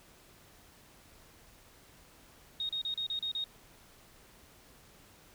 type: tone bursts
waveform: sine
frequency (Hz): 3729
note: A#7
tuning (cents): 0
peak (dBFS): -32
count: 7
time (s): 2.6-3.441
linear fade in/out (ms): 2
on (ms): 91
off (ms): 34
effects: pink hiss -59 dBFS RMS until 5.34 s